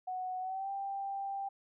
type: tone with pitch glide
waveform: sine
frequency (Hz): 740 to 788.5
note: F#5 to G5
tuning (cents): 0 to +10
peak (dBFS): -35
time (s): 0.07-1.49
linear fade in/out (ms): 10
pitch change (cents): +110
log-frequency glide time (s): 0.4-0.7
effects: none